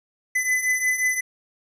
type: beating tone pair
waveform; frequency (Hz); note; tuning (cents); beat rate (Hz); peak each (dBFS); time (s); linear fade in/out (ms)
square; 2007 / 2012.6; B6 / B6; +27 / +32; 5.6; -27 / -22; 0.35-1.21; 10
effects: resampled to 32000 Hz